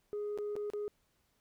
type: tone with dropouts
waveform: sine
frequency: 415.3 Hz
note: G#4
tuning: in tune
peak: -33 dBFS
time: 0.13-0.88 s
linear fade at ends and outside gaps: 0 ms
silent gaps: 0.376-0.386 / 0.555-0.564 / 0.701-0.735 s
effects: tanh soft clip ceiling -33 dBFS + pink hiss -75 dBFS RMS until 1.4 s